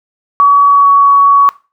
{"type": "tone with pitch glide", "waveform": "sine", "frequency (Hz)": [1134, 1124.2], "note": ["C#6", "C#6"], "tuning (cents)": [39, 24], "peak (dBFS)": -3, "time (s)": [0.4, 1.49], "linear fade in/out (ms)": 0, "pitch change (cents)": -15, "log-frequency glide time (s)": [0.67, 0.91], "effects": ["noise-tail reverb RT60 0.3 s tail -19 dB re dry"]}